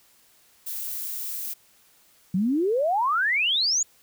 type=noise; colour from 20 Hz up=violet; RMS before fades=-32 dBFS; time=0.66-1.54 s; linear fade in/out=10 ms
type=exponential sweep; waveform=sine; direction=up; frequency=174.61 to 7040 Hz; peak=-20 dBFS; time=2.34-3.83 s; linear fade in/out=5 ms
effects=white hiss -59 dBFS RMS until 4.02 s